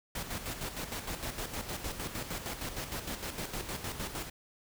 pink noise with tremolo, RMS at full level -37 dBFS, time 0.15-4.3 s, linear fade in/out 5 ms, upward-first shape square, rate 6.5 Hz, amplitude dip 55%, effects none

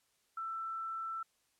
sine tone, 1332 Hz, E6, 18 cents sharp, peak -37 dBFS, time 0.37-1.23 s, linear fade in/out 5 ms, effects white hiss -75 dBFS RMS until 1.59 s + low-pass 11000 Hz 12 dB/octave

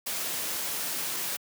white noise, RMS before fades -32 dBFS, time 0.06-1.37 s, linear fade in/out 10 ms, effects high-pass 150 Hz 12 dB/octave

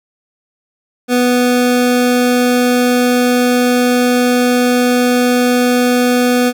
25% pulse tone, 246.9 Hz, B3, in tune, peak -6 dBFS, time 1.08-6.53 s, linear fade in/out 50 ms, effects none

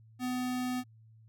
square tone, 251.1 Hz, B3, 29 cents sharp, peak -32 dBFS, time 0.19-0.84 s, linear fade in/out 50 ms, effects added 111 Hz sine -55 dBFS peak until 1.28 s

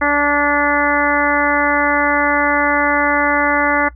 harmonic tone, 290 Hz, D4, 22 cents flat, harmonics 1 / 2 / 3 / 4 / 5 / 6 / 7, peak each -20 / -20 / -20 / -20 / -20 / -20 / -20 dBFS, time 0.01-3.89 s, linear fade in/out 10 ms, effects noise-tail reverb RT60 0.1 s tail -19 dB re dry + added 60 Hz sine -35 dBFS peak until 3.95 s

